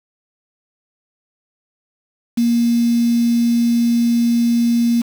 sine tone with quantisation, 235.3 Hz, A#3, 16 cents sharp, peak -12 dBFS, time 2.37-5.02 s, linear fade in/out 10 ms, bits 5, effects none

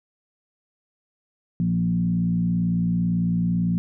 sine tone with frequency modulation, 174.61 Hz, F3, in tune, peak -19 dBFS, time 1.6-3.78 s, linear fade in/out 0 ms, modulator 58 Hz, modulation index 0.78, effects none

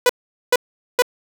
sawtooth tone bursts, 493.9 Hz, B4, in tune, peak -7 dBFS, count 3, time 0.06-1.022 s, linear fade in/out 2 ms, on 34 ms, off 430 ms, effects none

